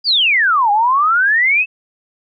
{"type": "exponential two-way sweep", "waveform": "sine", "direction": "down then up", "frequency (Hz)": [4946, 801, 2663], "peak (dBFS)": -10, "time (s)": [0.04, 1.66], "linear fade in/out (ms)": 50, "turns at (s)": 0.71, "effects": []}